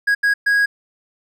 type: tone bursts at uneven times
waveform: triangle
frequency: 1650 Hz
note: G#6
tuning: 12 cents flat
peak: -11 dBFS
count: 3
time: 0.07-0.15 / 0.23-0.34 / 0.46-0.66 s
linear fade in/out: 10 ms
effects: none